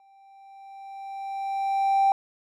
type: tone with exponential growth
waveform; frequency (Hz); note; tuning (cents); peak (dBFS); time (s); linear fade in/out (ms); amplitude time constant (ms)
triangle; 784; G5; 0; -13; 0-2.12; 1; 460
effects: tanh soft clip ceiling -13 dBFS